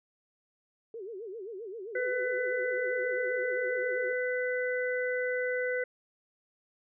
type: tone with vibrato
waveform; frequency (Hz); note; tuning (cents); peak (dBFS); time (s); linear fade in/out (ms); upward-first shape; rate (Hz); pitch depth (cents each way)
sine; 416.3; G#4; +4; -38; 0.94-4.13; 2; sine; 7.6; 220
type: harmonic tone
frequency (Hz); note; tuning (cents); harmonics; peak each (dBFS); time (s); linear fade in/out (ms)
500; B4; +21; 1 / 3 / 4; -30 / -35 / -36; 1.95-5.84; 5
effects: none